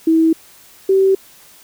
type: tone pair in turn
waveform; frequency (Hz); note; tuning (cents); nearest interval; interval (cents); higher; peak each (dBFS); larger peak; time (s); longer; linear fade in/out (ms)
sine; 323.5 / 385.1; E4 / G4; -32 / -31; minor third; 301; second; -9; neither; 0.07-0.33 / 0.89-1.15; neither; 5
effects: white hiss -45 dBFS RMS until 1.63 s